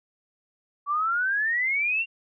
sine exponential sweep, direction up, 1133 to 2791 Hz, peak -22 dBFS, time 0.86-2.06 s, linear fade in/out 50 ms, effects none

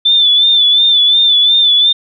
sine tone with vibrato, 3520 Hz, A7, in tune, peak -6 dBFS, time 0.05-1.93 s, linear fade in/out 10 ms, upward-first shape sine, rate 2.8 Hz, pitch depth 54 cents each way, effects none

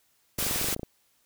white noise, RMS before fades -29 dBFS, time 0.38-0.75 s, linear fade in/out 10 ms
clicks, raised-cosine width 2 ms, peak -21 dBFS, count 12, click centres 0.387 / 0.426 / 0.466 / 0.511 / 0.56 / 0.614 / 0.644 / 0.686 / 0.727 / 0.764 / 0.795 / 0.832 s
effects white hiss -68 dBFS RMS until 1.25 s

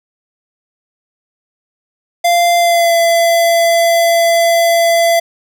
square tone with pitch glide, 692 to 675.4 Hz, F5 to E5, -16 to +42 cents, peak -9 dBFS, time 2.24-5.2 s, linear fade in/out 10 ms, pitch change -42 cents, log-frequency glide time 2.58-2.93 s, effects none

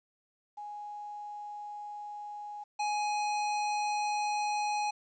sine / square tone pair in turn, 830.6 / 835.3 Hz, G#5 / G#5, 0 / +10 cents, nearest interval unison, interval 10 cents, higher second, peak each -39 / -30 dBFS, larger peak second, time 0.57-2.64 / 2.79-4.91 s, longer second, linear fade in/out 10 ms, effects resampled to 16000 Hz + 11-bit

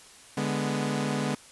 sawtooth chord, G# diminished, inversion second, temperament equal, 146.83 / 207.7 / 246.9 Hz, D3 / G#3 / B3, 0 / 0 / 0 cents, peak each -27 dBFS, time 0.37-1.35 s, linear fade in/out 5 ms, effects white hiss -51 dBFS RMS until 1.51 s + resampled to 24000 Hz

